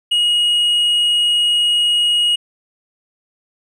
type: tone with tanh clipping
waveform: sine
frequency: 2888 Hz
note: F#7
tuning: 43 cents flat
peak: -13 dBFS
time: 0.11-2.36 s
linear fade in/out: 10 ms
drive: 4 dB
effects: none